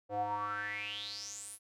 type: tone with band-pass filter sweep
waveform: square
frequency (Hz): 103.1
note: G#2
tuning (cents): -12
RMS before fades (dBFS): -39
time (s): 0.09-1.59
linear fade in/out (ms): 50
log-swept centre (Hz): 580 to 11000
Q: 9.1
effects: none